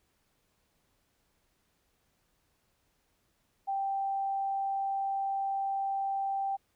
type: tone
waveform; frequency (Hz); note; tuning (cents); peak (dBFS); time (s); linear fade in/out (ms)
sine; 784; G5; 0; -29; 3.67-6.57; 20
effects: pink hiss -74 dBFS RMS until 6.75 s